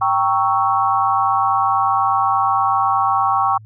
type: chord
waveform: sine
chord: G diminished seventh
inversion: none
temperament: equal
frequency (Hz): 784 / 932.3 / 1108.7 / 1318.5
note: G5 / Bb5 / Db6 / Fb6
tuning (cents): 0 / 0 / 0 / 0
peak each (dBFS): -18 / -23 / -17 / -23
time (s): 0.01-3.58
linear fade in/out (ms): 10
effects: added 108 Hz sine -38 dBFS peak until 3.65 s